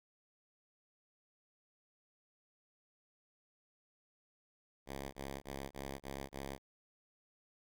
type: tone bursts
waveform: 5% pulse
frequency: 68.5 Hz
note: C#2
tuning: 20 cents flat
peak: -31 dBFS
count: 6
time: 4.86-6.585 s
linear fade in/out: 50 ms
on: 270 ms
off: 21 ms
effects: none